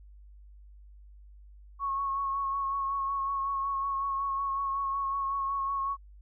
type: tone with vibrato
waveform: sine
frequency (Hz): 1100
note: C#6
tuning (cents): -14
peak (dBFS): -28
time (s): 1.79-5.97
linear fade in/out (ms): 50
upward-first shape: sine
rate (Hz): 5.4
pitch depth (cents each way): 24
effects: added 50 Hz sine -49 dBFS peak until 6.21 s